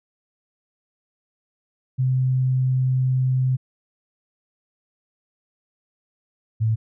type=tone pair in turn; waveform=sine; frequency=129.3 / 111.04 Hz; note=C3 / A2; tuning=-20 / +16 cents; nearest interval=minor third; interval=264 cents; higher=first; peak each=-17 / -17 dBFS; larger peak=neither; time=1.98-3.57 / 6.6-6.76 s; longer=first; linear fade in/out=20 ms; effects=none